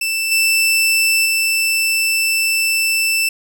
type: tone with level steps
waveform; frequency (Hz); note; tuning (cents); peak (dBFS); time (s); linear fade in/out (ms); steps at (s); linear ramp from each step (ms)
sawtooth; 2659; E7; +14; -14 / -9 / -11; 0.01-3.29; 5; 0.31 / 1.25; 10
effects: none